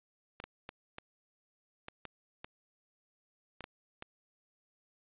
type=clicks; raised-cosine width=0.3 ms; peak=-26 dBFS; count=10; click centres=0.401 / 0.44 / 0.691 / 0.984 / 1.884 / 2.053 / 2.445 / 3.607 / 3.641 / 4.024 s; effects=resampled to 8000 Hz + 11-bit